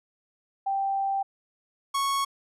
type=tone pair in turn; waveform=sine / 45% pulse; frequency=784 / 1104.9 Hz; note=G5 / C#6; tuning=0 / -6 cents; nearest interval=tritone; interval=594 cents; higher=second; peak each=-24 dBFS; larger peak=neither; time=0.66-1.23 / 1.94-2.25 s; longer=first; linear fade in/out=10 ms; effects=resampled to 32000 Hz